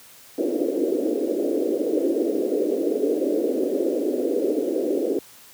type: band-pass noise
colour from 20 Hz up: pink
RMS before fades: -23 dBFS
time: 0.38-5.19 s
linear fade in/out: 2 ms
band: 280 to 530 Hz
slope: 48 dB/octave
effects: white hiss -48 dBFS RMS until 5.53 s + high-pass 60 Hz 12 dB/octave